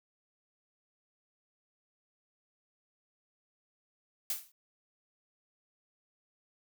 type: noise with exponential decay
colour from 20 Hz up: blue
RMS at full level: -30 dBFS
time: 4.3-4.52 s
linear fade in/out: 2 ms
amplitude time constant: 47 ms
effects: none